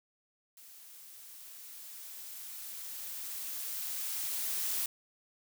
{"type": "noise with level ramp", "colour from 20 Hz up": "blue", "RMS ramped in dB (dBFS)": [-54, -33], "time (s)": [0.57, 4.86], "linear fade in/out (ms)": 2, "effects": []}